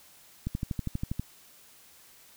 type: click train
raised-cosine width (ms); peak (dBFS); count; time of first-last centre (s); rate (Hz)
5; -18; 10; 0.47-1.196; 12.4
effects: white hiss -56 dBFS RMS until 2.36 s